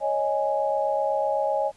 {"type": "chord", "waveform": "sine", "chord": "C# suspended second", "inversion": "none", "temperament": "equal", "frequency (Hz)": [554.4, 622.3, 830.6], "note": ["C#5", "D#5", "G#5"], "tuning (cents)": [0, 0, 0], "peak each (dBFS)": -26, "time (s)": [0, 1.72], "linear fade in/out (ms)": 50, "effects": ["pink hiss -57 dBFS RMS until 1.76 s", "resampled to 24000 Hz"]}